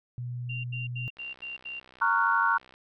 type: tone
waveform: sine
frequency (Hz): 122.4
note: B2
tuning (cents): -15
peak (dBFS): -32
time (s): 0.18-1.08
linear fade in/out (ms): 0
type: tone bursts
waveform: sine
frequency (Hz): 2772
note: F7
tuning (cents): -14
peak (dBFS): -35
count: 6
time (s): 0.49-1.8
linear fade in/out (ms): 10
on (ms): 150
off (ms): 82
type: click train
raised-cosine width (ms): 0.3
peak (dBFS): -36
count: 101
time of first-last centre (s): 1.17-2.74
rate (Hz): 63.7
type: chord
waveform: sine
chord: Gb major seventh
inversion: first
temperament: just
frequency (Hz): 925 / 1110 / 1387.5 / 1480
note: Bb5 / Db6 / F6 / Gb6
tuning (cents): -14 / +2 / -12 / 0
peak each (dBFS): -27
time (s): 2.01-2.58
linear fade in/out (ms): 10
effects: none